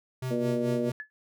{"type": "tone with tremolo", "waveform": "square", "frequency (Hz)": 128.6, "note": "C3", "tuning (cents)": -30, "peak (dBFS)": -30, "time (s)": [0.22, 0.92], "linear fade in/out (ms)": 5, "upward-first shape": "sine", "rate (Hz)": 4.6, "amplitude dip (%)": 75}
{"type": "harmonic tone", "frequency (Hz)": 119.9, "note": "A#2", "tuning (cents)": 49, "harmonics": [2, 3, 4, 5], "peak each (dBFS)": [-29, -32, -32, -33], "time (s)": [0.3, 0.91], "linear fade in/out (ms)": 20}
{"type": "tone with exponential decay", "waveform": "sine", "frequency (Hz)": 1719, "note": "A6", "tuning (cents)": -41, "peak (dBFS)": -31, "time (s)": [1, 1.1], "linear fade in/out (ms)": 0, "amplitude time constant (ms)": 20}
{"effects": []}